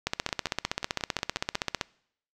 two click trains, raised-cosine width 0.2 ms, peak -17 / -9 dBFS, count 8 / 28, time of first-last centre 0.29-1.549 / 0.07-1.812 s, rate 5.56 / 15.5 Hz, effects noise-tail reverb RT60 0.7 s tail -24 dB re dry

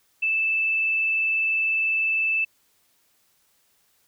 sine tone with vibrato, 2637 Hz, E7, in tune, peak -20 dBFS, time 0.22-2.45 s, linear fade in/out 10 ms, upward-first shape sine, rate 20 Hz, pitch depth 10 cents each way, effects white hiss -65 dBFS RMS until 4.07 s

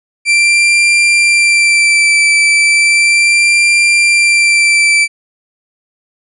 40% pulse tone with vibrato, 2349 Hz, D7, in tune, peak -6 dBFS, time 0.25-5.08 s, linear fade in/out 50 ms, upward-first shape sine, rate 0.35 Hz, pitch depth 19 cents each way, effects resampled to 24000 Hz

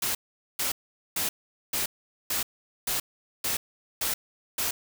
white noise bursts, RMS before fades -28 dBFS, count 9, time 0.02-4.71 s, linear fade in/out 5 ms, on 130 ms, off 440 ms, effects none

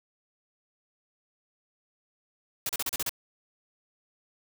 white noise bursts, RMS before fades -30 dBFS, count 7, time 2.66-3.094 s, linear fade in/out 2 ms, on 32 ms, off 35 ms, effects none

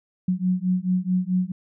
sine beating tone pair, 180.9 / 185.5 Hz, F#3 / F#3, -39 / +5 cents, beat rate 4.6 Hz, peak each -23 dBFS, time 0.28-1.52 s, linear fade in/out 5 ms, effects none

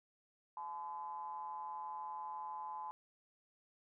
triangle ring-modulated tone, 80 Hz, D#2, 49 cents sharp, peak -37 dBFS, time 0.57-2.91 s, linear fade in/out 0 ms, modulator 937 Hz, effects none

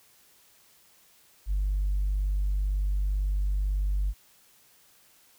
triangle tone with tanh clipping, 49 Hz, G1, in tune, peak -24 dBFS, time 1.46-4.14 s, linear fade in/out 50 ms, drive 5 dB, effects white hiss -60 dBFS RMS until 5.38 s

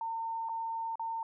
sine tone with dropouts, 908 Hz, A#5, 46 cents flat, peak -33 dBFS, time 0.01-1.23 s, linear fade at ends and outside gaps 2 ms, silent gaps 0.488-0.493 / 0.956-0.995 s, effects none

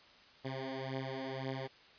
10% pulse beating tone pair, 132.2 / 134.1 Hz, C3 / C3, +18 / +43 cents, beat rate 1.9 Hz, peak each -32 / -34 dBFS, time 0.44-1.68 s, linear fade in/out 20 ms, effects white hiss -60 dBFS RMS until 1.98 s + resampled to 11025 Hz

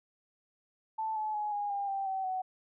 sine tone with pitch steps, 880 / 859.9 / 840.3 / 821.1 / 802.3 / 784 / 766.1 / 748.6 Hz, A5 / A5 / G#5 / G#5 / G5 / G5 / G5 / F#5, 0 / -40 / +20 / -20 / +40 / 0 / -40 / +20 cents, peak -31 dBFS, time 0.98-2.42 s, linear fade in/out 10 ms, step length 180 ms, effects none

